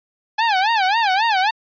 sawtooth tone with vibrato, 830.6 Hz, G#5, in tune, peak -11 dBFS, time 0.38-1.51 s, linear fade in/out 10 ms, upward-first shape sine, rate 3.7 Hz, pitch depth 200 cents each way, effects resampled to 11025 Hz

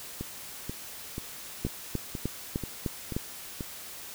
two click trains, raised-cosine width 3 ms, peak -21 / -16 dBFS, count 8 / 6, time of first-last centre 0.21-3.608 / 1.65-3.165 s, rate 2.06 / 3.3 Hz, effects white hiss -43 dBFS RMS until 4.14 s

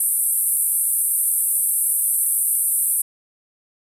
pink band-pass noise, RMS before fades -20 dBFS, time 0-3.02 s, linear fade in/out 5 ms, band 8600 to 13000 Hz, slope 96 dB/octave, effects none

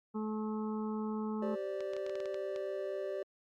harmonic tone, 215.6 Hz, A3, 35 cents flat, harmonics 1 / 2 / 4 / 5 / 6, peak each -35 / -41 / -47 / -49 / -51 dBFS, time 0.14-1.56 s, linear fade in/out 20 ms
triangle chord, G suspended fourth, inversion none, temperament equal with one note detuned, 388.2 / 523.3 / 587.3 Hz, G4 / C5 / D5, -17 / 0 / 0 cents, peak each -37 / -42 / -37 dBFS, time 1.42-3.23 s, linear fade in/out 5 ms
clicks, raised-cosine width 0.2 ms, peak -31 dBFS, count 10, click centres 1.806 / 1.935 / 1.966 / 2.065 / 2.096 / 2.155 / 2.203 / 2.257 / 2.344 / 2.561 s
effects Opus 48 kbps

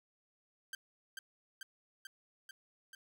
sawtooth tone with echo, 1568 Hz, G6, in tune, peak -37 dBFS, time 0.73-0.75 s, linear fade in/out 2 ms, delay 440 ms, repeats 5, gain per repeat -2 dB, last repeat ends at 2.95 s, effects none

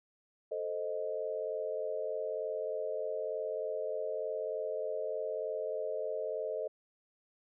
sine chord, A diminished, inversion none, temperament equal, 440 / 523.3 / 622.3 Hz, A4 / C5 / Eb5, 0 / 0 / 0 cents, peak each -38 / -39 / -37 dBFS, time 0.51-6.68 s, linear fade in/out 10 ms, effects none

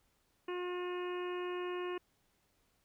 harmonic tone, 358.3 Hz, F4, 44 cents sharp, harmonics 1 / 2 / 3 / 4 / 5 / 6 / 7 / 8, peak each -37 / -51 / -45 / -54 / -51 / -59 / -52 / -53 dBFS, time 0.48-1.98 s, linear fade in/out 5 ms, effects pink hiss -75 dBFS RMS until 2.84 s

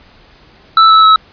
square tone with pitch steps, 1318.5 / 1307.1 / 1295.8 Hz, E6 / E6 / E6, 0 / -15 / -30 cents, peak -4 dBFS, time 0.77-1.16 s, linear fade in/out 2 ms, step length 130 ms, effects pink hiss -44 dBFS RMS until 1.32 s + resampled to 11025 Hz

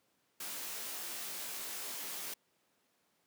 white noise with comb filter, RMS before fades -42 dBFS, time 0.4-2.34 s, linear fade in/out 5 ms, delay 19 ms, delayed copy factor -0.9, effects pink hiss -75 dBFS RMS until 3.26 s + high-pass 200 Hz 12 dB/octave

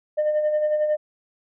sine tone with tremolo, 606 Hz, D#5, 46 cents flat, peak -15 dBFS, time 0.17-0.97 s, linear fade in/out 20 ms, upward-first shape sine, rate 11 Hz, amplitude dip 50%, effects tanh soft clip ceiling -16 dBFS

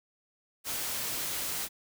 white noise, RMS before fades -34 dBFS, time 0.64-1.69 s, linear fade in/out 50 ms, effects none

